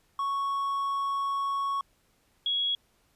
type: tone pair in turn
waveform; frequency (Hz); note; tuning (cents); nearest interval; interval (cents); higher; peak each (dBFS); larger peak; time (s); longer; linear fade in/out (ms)
triangle / sine; 1108.7 / 3330; C#6 / G#7; 0 / +4; octave + perfect fifth; 1904; second; -25; neither; 0.19-1.81 / 2.46-2.75; first; 2
effects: pink hiss -68 dBFS RMS until 3.15 s + resampled to 32000 Hz